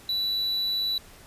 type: tone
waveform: triangle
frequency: 3951 Hz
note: B7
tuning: in tune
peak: -23 dBFS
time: 0.09-0.98 s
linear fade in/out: 2 ms
effects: pink hiss -50 dBFS RMS until 1.26 s + resampled to 32000 Hz